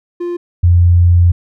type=tone pair in turn; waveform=triangle / sine; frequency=349.2 / 87.3 Hz; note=F4 / F2; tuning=0 / 0 cents; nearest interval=2 octaves; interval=2400 cents; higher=first; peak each=-15 / -5 dBFS; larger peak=second; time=0.2-0.37 / 0.63-1.32 s; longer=second; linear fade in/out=10 ms; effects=none

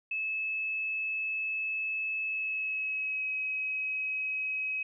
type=tone with pitch glide; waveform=sine; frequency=2600 to 2546 Hz; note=E7 to D#7; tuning=-24 to +39 cents; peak=-30 dBFS; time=0.11-4.83 s; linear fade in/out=5 ms; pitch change=-37 cents; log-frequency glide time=2.25-3.31 s; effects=none

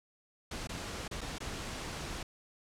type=noise with dropouts; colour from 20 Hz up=pink; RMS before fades=-40 dBFS; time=0.51-2.23 s; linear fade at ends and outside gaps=5 ms; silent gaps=0.673-0.691 / 1.08-1.111 / 1.209-1.213 / 1.384-1.403 s; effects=low-pass 8000 Hz 12 dB/octave

